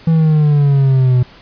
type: exponential sweep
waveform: triangle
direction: down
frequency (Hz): 164.81 to 123.47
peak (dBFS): -6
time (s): 0.07-1.23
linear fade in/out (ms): 5
effects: pink hiss -41 dBFS RMS until 1.41 s + resampled to 11025 Hz